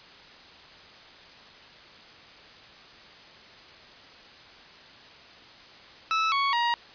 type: tone with pitch steps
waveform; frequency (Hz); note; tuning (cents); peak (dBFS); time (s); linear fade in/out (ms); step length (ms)
sawtooth; 1308 / 1112.7 / 946.5; E6 / C#6 / A#5; -14 / +6 / +26; -19; 6.11-6.74; 0; 210
effects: white hiss -49 dBFS RMS until 6.94 s + resampled to 11025 Hz